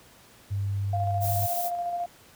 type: tone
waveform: sine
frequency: 99.4 Hz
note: G2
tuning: 25 cents sharp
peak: -25 dBFS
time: 0.5-1.47 s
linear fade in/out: 20 ms
type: tone with tremolo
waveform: sine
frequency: 698.5 Hz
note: F5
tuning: in tune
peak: -26 dBFS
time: 0.93-2.06 s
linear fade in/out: 5 ms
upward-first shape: square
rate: 14 Hz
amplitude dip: 30%
type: noise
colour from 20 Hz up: violet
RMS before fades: -32 dBFS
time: 1.2-1.71 s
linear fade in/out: 50 ms
effects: pink hiss -54 dBFS RMS until 2.35 s + high-pass 60 Hz 12 dB/octave